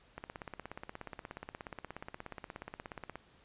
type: click train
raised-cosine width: 0.5 ms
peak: -27 dBFS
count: 51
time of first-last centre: 0.18-3.156 s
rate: 16.8 Hz
effects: pink hiss -64 dBFS RMS until 3.44 s + resampled to 8000 Hz